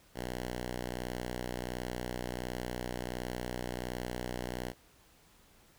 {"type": "tone", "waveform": "5% pulse", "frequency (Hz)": 61.4, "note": "B1", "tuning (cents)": -9, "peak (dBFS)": -25, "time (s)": [0.14, 4.74], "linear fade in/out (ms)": 50, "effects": ["pink hiss -63 dBFS RMS until 5.78 s"]}